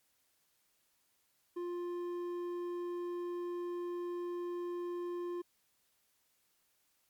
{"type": "tone with hard clipping", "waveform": "sine", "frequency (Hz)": 350.6, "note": "F4", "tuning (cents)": 7, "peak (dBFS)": -38, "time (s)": [1.56, 5.42], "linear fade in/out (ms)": 10, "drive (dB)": 6, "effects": ["white hiss -75 dBFS RMS until 7.09 s", "MP3 96 kbps"]}